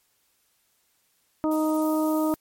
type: harmonic tone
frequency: 311.1 Hz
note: D#4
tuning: in tune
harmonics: 1 / 2 / 3 / 4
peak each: -22 / -28 / -32 / -34 dBFS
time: 1.44-2.34 s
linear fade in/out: 0 ms
type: noise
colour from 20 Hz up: violet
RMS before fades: -39 dBFS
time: 1.51-2.35 s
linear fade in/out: 5 ms
effects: white hiss -68 dBFS RMS until 2.4 s + MP3 64 kbps